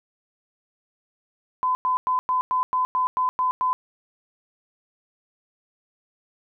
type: tone bursts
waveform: sine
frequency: 1014 Hz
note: B5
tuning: 45 cents sharp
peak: -19 dBFS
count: 10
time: 1.63-3.73 s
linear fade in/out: 0 ms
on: 120 ms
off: 100 ms
effects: none